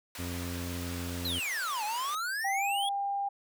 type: high-pass noise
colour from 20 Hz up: pink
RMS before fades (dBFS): -43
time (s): 0.15-2.15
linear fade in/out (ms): 2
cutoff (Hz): 880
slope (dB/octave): 12
type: harmonic tone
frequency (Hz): 87.31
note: F2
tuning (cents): 0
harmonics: 1 / 2 / 3 / 4 / 5 / 6 / 7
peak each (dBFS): -37 / -44 / -39 / -50 / -49 / -51 / -54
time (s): 0.18-1.4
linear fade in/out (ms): 20
type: exponential two-way sweep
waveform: square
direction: down then up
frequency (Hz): 4234 to 816 to 3405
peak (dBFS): -32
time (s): 1.25-2.89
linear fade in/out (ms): 2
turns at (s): 1.84
type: tone with pitch glide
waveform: sine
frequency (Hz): 784 to 799.1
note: G5 to G5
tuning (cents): 0 to +33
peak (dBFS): -29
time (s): 2.44-3.29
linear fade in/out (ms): 10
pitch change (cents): +33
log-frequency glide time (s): 2.59-2.64
effects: none